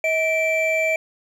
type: tone pair together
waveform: triangle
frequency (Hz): 638.1 / 2338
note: D#5 / D7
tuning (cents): +44 / -8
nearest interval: octave + minor seventh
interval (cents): 2248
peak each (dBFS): -19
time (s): 0.04-0.96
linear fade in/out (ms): 2
effects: none